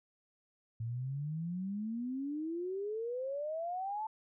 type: exponential sweep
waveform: sine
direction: up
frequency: 111.2 to 889 Hz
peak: -35 dBFS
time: 0.8-4.07 s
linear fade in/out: 5 ms
effects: none